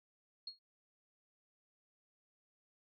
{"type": "tone with exponential decay", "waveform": "sine", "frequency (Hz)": 4300, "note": "C8", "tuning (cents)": 47, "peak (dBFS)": -39, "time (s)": [0.47, 0.59], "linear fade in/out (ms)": 5, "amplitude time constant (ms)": 26, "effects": []}